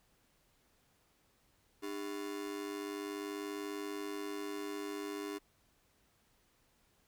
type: ring-modulated tone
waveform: 45% pulse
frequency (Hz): 352.6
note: F4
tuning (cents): +17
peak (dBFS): -36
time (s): 1.82-5.39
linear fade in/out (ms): 20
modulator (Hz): 50.2
effects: pink hiss -72 dBFS RMS until 7.07 s